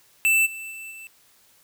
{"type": "tone with level steps", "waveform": "square", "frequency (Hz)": 2655, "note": "E7", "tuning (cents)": 12, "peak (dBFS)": [-17, -34, -36, -39], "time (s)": [0.25, 1.07], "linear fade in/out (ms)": 0, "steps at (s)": [0.45, 0.7, 0.9], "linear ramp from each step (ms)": 20, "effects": ["white hiss -58 dBFS RMS until 1.63 s"]}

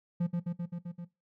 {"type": "tone with echo", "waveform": "triangle", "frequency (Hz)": 173.7, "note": "F3", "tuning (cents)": -9, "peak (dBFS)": -24, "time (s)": [0.2, 0.27], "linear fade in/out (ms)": 10, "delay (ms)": 130, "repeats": 6, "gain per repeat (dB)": -2, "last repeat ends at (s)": 1.05, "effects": ["noise-tail reverb RT60 0.2 s tail -17 dB re dry"]}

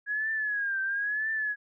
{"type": "tone with vibrato", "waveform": "sine", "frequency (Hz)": 1663, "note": "G#6", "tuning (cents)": 2, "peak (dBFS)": -27, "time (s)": [0.06, 1.56], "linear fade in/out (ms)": 50, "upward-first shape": "triangle", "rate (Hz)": 1, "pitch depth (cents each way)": 120, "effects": []}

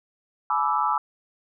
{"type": "chord", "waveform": "sine", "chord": "E dominant seventh", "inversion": "first", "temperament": "equal with one note detuned", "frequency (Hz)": [850.5, 987.8, 1174.7, 1318.5], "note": ["G#5", "B5", "D6", "E6"], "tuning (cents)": [41, 0, 0, 0], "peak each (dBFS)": -26, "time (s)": [0.5, 0.98], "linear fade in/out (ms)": 2, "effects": []}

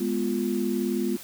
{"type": "chord", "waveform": "sine", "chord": "F diminished", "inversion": "first", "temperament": "equal", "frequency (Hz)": [207.7, 246.9, 349.2], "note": ["Ab3", "Cb4", "F4"], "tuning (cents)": [0, 0, 0], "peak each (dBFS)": -28, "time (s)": [0, 1.17], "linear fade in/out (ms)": 10, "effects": ["white hiss -43 dBFS RMS until 1.23 s"]}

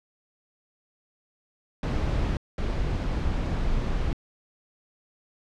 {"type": "noise bursts at uneven times", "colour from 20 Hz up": "brown", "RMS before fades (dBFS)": -26, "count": 2, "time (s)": [[1.83, 2.37], [2.58, 4.13]], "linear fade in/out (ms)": 2, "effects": ["low-pass 5000 Hz 12 dB/octave"]}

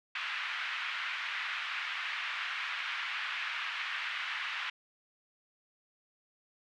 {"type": "band-pass noise", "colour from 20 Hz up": "white", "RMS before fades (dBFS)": -37, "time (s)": [0.15, 4.7], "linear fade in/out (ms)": 5, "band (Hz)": [1200, 2800], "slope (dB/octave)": 24, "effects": []}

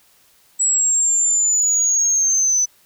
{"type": "linear sweep", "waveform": "sine", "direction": "down", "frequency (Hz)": [7800, 6000], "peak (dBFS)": -13, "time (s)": [0.59, 2.66], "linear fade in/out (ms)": 20, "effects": ["tanh soft clip ceiling -9 dBFS", "white hiss -55 dBFS RMS until 2.85 s"]}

